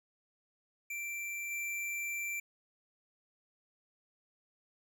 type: tone with level steps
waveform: square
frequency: 2349 Hz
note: D7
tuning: in tune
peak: -38 / -36 dBFS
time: 0.9-2.4 s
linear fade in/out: 5 ms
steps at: 1.5 s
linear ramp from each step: 20 ms
effects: none